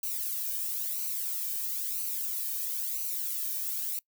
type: noise with flanger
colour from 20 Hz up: violet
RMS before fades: -33 dBFS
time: 0.03-3.99 s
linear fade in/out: 2 ms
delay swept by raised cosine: 0.57 to 1.49 ms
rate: 1 Hz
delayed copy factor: -0.75
effects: noise-tail reverb RT60 0.1 s tail -23 dB re dry